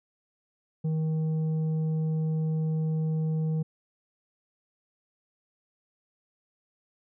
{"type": "tone with tanh clipping", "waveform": "triangle", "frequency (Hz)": 158, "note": "D#3", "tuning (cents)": 27, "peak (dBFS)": -26, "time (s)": [0.84, 3.63], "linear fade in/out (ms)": 10, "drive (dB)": 10, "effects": []}